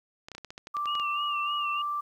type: clicks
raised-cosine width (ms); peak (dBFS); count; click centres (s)
0.2; -24; 12; 0.285 / 0.317 / 0.35 / 0.381 / 0.447 / 0.505 / 0.579 / 0.671 / 0.768 / 0.857 / 0.953 / 0.998
type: tone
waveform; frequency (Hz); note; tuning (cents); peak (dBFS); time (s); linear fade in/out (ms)
sine; 1174.7; D6; 0; -28; 0.74-2.01; 10
type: tone with vibrato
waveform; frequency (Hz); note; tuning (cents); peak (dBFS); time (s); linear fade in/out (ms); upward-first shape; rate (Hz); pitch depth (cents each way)
sine; 2794; F7; 0; -32; 0.87-1.82; 5; sine; 3.3; 69
effects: 10-bit